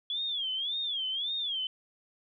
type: tone with vibrato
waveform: sine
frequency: 3351 Hz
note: G#7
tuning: 15 cents sharp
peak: -30 dBFS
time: 0.1-1.67 s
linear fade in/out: 2 ms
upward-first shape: sine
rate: 1.8 Hz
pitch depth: 170 cents each way
effects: none